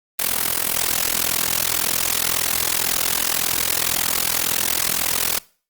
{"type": "noise with amplitude modulation", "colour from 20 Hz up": "white", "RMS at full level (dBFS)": -17, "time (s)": [0.19, 5.39], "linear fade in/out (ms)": 5, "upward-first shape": "sine", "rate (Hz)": 41.9, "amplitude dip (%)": 85, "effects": ["noise-tail reverb RT60 0.4 s tail -22 dB re dry", "Opus 32 kbps"]}